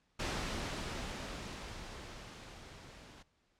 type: noise with level ramp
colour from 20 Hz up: pink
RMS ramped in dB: -36 to -55 dBFS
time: 0.19-3.23 s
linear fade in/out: 10 ms
effects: pink hiss -75 dBFS RMS until 3.59 s + low-pass 6000 Hz 12 dB/octave